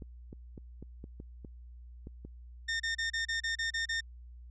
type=clicks; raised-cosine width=3 ms; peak=-32 dBFS; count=9; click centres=0.022 / 0.329 / 0.578 / 0.826 / 1.041 / 1.201 / 1.448 / 2.071 / 2.25 s
type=tone bursts; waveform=sawtooth; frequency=1821 Hz; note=A#6; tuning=41 cents flat; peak=-27 dBFS; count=9; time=2.68-4.008 s; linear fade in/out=10 ms; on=120 ms; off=31 ms
effects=added 60 Hz sine -47 dBFS peak until 4.5 s + resampled to 16000 Hz